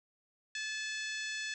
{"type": "harmonic tone with a mistuned harmonic", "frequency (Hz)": 865, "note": "A5", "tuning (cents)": -30, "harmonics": [2, 3, 4, 5, 6, 7, 8, 9], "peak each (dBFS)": [-39, -43, -45, -47, -49, -50, -51, -52], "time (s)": [0.55, 1.54], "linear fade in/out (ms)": 2, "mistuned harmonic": 9, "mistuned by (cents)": 16, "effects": []}